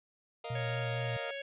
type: chord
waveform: sawtooth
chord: Bb suspended fourth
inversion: none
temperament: equal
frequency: 466.2 / 622.3 / 698.5 Hz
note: Bb4 / Eb5 / F5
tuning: 0 / 0 / 0 cents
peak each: -39 / -40 / -39 dBFS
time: 0.44-1.31 s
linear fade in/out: 5 ms
type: tone with vibrato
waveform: sine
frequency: 120.8 Hz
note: B2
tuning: 38 cents flat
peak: -34 dBFS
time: 0.5-1.17 s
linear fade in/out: 5 ms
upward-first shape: triangle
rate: 4.4 Hz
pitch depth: 33 cents each way
type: harmonic tone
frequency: 554.4 Hz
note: C#5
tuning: in tune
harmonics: 1 / 3 / 4 / 5 / 6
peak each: -40 / -45 / -46 / -47 / -48 dBFS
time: 0.55-1.42 s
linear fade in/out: 5 ms
effects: resampled to 8000 Hz + 11-bit